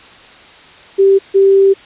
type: tone pair in turn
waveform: sine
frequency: 390.4 / 390.4 Hz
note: G4 / G4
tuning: -7 / -7 cents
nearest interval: unison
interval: 0 cents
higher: neither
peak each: -5 dBFS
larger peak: neither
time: 0.98-1.19 / 1.34-1.74 s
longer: second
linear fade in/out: 20 ms
effects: white hiss -39 dBFS RMS until 1.85 s + resampled to 8000 Hz